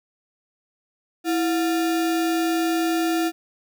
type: tone with sample-and-hold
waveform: sine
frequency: 329.6 Hz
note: E4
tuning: in tune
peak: -19 dBFS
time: 1.24-3.32 s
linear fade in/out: 50 ms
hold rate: 1050 Hz
effects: none